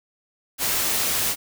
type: noise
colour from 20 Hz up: white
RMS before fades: -23 dBFS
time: 0.58-1.36 s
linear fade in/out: 50 ms
effects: none